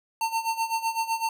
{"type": "tone with tremolo", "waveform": "square", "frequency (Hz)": 904, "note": "A5", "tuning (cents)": 47, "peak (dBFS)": -23, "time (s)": [0.21, 1.29], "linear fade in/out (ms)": 2, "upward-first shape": "sine", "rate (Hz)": 7.9, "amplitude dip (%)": 80, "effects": []}